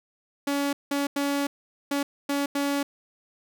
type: tone bursts at uneven times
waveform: sawtooth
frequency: 282.7 Hz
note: C#4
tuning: 34 cents sharp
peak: -20 dBFS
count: 6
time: 0.47-0.73 / 0.91-1.07 / 1.16-1.47 / 1.91-2.03 / 2.29-2.46 / 2.55-2.83 s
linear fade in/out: 5 ms
effects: none

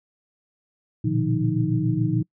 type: tone cluster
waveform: sine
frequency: 116 / 123.1 / 149.7 / 174.3 / 312.2 Hz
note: A#2 / B2 / D3 / F3 / D#4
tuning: -8 / -5 / +33 / -3 / +6 cents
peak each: -26 dBFS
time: 1.04-2.23 s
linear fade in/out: 10 ms
effects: noise-tail reverb RT60 0.1 s tail -26 dB re dry

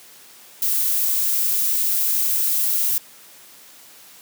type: noise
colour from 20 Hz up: violet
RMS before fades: -20 dBFS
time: 0.62-2.98 s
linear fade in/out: 2 ms
effects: white hiss -46 dBFS RMS until 4.21 s + high-pass 150 Hz 12 dB/octave

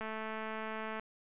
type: click train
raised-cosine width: 0.5 ms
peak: -26 dBFS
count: 217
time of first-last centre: 0.01-0.996 s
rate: 219 Hz
effects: resampled to 8000 Hz

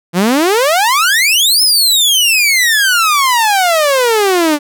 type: exponential two-way sweep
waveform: sawtooth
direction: up then down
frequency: 164.81 to 5274 to 285.9 Hz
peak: -5 dBFS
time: 0.13-4.59 s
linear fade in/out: 50 ms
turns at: 1.62 s
effects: none

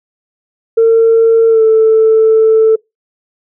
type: tone with pitch glide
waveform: sine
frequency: 453.9 to 442 Hz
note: A#4 to A4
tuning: -46 to +8 cents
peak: -3 dBFS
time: 0.77-2.76 s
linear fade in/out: 10 ms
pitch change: -46 cents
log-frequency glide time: 1.49-1.62 s
effects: noise-tail reverb RT60 0.2 s tail -26 dB re dry + tanh soft clip ceiling -1 dBFS

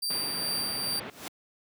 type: tone with tremolo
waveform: sawtooth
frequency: 4689 Hz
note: D8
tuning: 4 cents flat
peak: -25 dBFS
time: 0.02-1 s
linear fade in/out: 10 ms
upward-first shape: sine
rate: 2.4 Hz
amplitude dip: 30%
type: low-pass noise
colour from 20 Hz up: pink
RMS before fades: -38 dBFS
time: 0.1-1.1 s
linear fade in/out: 2 ms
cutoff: 3300 Hz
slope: 24 dB/octave
type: noise with exponential growth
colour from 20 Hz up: pink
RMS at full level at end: -35 dBFS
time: 0.95-1.28 s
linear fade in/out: 1 ms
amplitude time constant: 71 ms
effects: high-pass 150 Hz 12 dB/octave

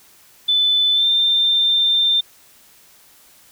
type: tone with pitch glide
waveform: sine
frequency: 3508 to 3588 Hz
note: A7 to A7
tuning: -6 to +33 cents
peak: -13 dBFS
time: 0.48-2.21 s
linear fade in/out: 10 ms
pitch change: +39 cents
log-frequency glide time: 0.93-1.07 s
effects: white hiss -50 dBFS RMS until 3.51 s

